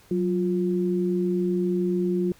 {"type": "tone pair together", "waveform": "sine", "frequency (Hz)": [185, 352.5], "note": ["F#3", "F4"], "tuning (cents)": [0, 16], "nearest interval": "major seventh", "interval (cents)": 1116, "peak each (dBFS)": -24, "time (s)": [0.11, 2.32], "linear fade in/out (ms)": 2, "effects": ["pink hiss -55 dBFS RMS until 2.39 s"]}